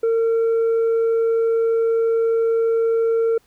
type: tone with tanh clipping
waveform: triangle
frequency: 455.8 Hz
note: A#4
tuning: 39 cents flat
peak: -16 dBFS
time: 0.03-3.38 s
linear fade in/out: 5 ms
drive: 7 dB
effects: pink hiss -60 dBFS RMS until 3.46 s